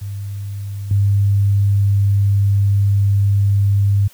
sine tone with level steps, 100.1 Hz, G2, 37 cents sharp, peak -23 / -11 dBFS, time 0.01-4.08 s, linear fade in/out 10 ms, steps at 0.91 s, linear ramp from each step 2 ms, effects white hiss -47 dBFS RMS until 4.13 s

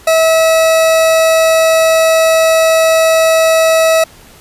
40% pulse tone, 647 Hz, E5, 32 cents flat, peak -6 dBFS, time 0.07-4.04 s, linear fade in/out 5 ms, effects pink hiss -40 dBFS RMS until 4.4 s + resampled to 32000 Hz

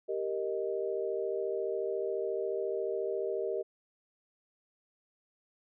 sine chord, Eb major, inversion first, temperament equal, 392 / 466.2 / 622.3 Hz, G4 / Bb4 / Eb5, 0 / 0 / 0 cents, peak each -34 / -35 / -37 dBFS, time 0.08-3.63 s, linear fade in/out 20 ms, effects none

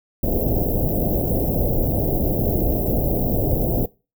pink band-stop noise, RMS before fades -20 dBFS, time 0.23-3.86 s, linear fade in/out 5 ms, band 680 to 14000 Hz, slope 48 dB/octave, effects noise-tail reverb RT60 0.3 s tail -22 dB re dry

